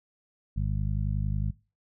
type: harmonic tone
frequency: 51 Hz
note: G#1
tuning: 31 cents flat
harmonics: 1 / 2 / 3 / 4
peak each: -28 / -30 / -33 / -39 dBFS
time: 0.56-1.51 s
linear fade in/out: 10 ms
effects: noise-tail reverb RT60 0.3 s tail -21 dB re dry